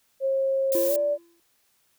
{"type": "tone with pitch glide", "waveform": "sine", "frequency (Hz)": [538, 583.3], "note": ["C5", "D5"], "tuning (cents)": [48, -12], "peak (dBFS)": -21, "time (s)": [0.2, 1.18], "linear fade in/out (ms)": 50, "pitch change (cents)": 140, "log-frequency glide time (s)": [0.87, 0.94]}
{"type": "noise", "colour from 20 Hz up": "violet", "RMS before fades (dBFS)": -30, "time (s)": [0.72, 0.96], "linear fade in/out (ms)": 0}
{"type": "tone with exponential decay", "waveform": "triangle", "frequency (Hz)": 340.3, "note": "F4", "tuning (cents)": -45, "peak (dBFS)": -22, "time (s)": [0.75, 1.4], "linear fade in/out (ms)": 1, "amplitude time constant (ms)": 140}
{"effects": ["white hiss -67 dBFS RMS until 1.98 s"]}